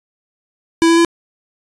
square tone with pitch steps, 330.9 / 333.5 / 337.4 Hz, E4 / E4 / E4, +7 / +20 / +40 cents, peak -9 dBFS, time 0.82-1.048 s, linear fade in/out 0 ms, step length 76 ms, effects resampled to 22050 Hz

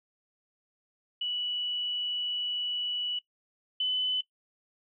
sine tone pair in turn, 2949 / 3013 Hz, F#7 / F#7, -6 / +31 cents, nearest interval unison, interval 37 cents, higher second, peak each -29 / -25 dBFS, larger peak second, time 1.21-3.19 / 3.8-4.21 s, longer first, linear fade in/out 5 ms, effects noise-tail reverb RT60 0.1 s tail -19 dB re dry

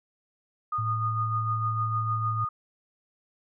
sine tone with tremolo, 1230 Hz, D#6, 20 cents flat, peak -25 dBFS, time 0.72-2.49 s, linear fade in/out 5 ms, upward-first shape sine, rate 6.6 Hz, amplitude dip 50%
sine tone, 110 Hz, A2, in tune, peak -28 dBFS, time 0.78-2.45 s, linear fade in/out 10 ms
effects none

